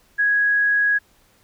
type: tone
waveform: sine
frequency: 1661.2 Hz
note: G#6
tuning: in tune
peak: -15 dBFS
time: 0.18-0.99 s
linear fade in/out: 20 ms
effects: pink hiss -58 dBFS RMS until 1.43 s